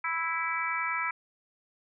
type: harmonic tone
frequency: 329.6 Hz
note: E4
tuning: in tune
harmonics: 3 / 4 / 5 / 6 / 7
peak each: -35 / -33 / -38 / -36 / -33 dBFS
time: 0.04-1.11 s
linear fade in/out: 5 ms
effects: none